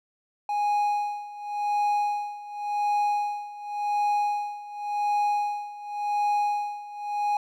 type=tone with tremolo; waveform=triangle; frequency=827 Hz; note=G#5; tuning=8 cents flat; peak=-19 dBFS; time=0.49-7.37 s; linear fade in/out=2 ms; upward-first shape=sine; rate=0.9 Hz; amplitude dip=85%; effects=none